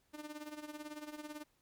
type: tone with tremolo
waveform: sawtooth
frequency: 300.5 Hz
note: D4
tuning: 40 cents sharp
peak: -38 dBFS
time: 0.13-1.44 s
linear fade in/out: 20 ms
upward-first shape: sine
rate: 18 Hz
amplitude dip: 75%
effects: pink hiss -75 dBFS RMS until 1.61 s + MP3 96 kbps